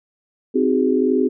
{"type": "chord", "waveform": "sine", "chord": "Ab dominant seventh", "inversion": "first", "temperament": "just", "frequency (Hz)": [259.6, 311.5, 373.8, 415.3], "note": ["C4", "Eb4", "Gb4", "Ab4"], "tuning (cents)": [-13, 2, 18, 0], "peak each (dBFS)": [-18, -24, -20, -20], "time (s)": [0.54, 1.29], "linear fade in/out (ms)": 20, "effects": []}